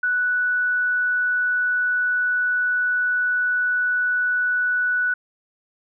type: tone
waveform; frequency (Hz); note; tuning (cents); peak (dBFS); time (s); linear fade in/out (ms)
sine; 1480; F#6; 0; -18; 0.03-5.14; 5
effects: none